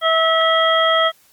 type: harmonic tone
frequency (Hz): 650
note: E5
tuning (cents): -24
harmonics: 1 / 2 / 3 / 5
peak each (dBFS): -17 / -17 / -21 / -19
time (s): 0.01-1.12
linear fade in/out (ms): 50
effects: white hiss -54 dBFS RMS until 1.32 s + Opus 32 kbps